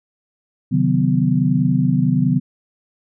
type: tone cluster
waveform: sine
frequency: 133.8 / 154.9 / 184.5 / 249.3 Hz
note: C3 / D#3 / F#3 / B3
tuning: +39 / -7 / -5 / +16 cents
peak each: -19 dBFS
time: 0.71-2.4 s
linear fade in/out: 20 ms
effects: none